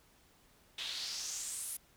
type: noise with band-pass filter sweep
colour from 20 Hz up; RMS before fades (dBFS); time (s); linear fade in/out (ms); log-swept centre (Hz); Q
pink; -41; 0.78-1.77; 5; 3300 to 11000; 3.4
effects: pink hiss -66 dBFS RMS until 1.96 s